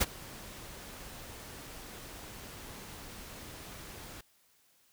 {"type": "noise with ADSR envelope", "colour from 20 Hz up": "pink", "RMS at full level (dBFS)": -24, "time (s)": [0, 4.21], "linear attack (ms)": 17, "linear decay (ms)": 32, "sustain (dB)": -23, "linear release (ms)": 5, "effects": ["white hiss -68 dBFS RMS until 4.92 s"]}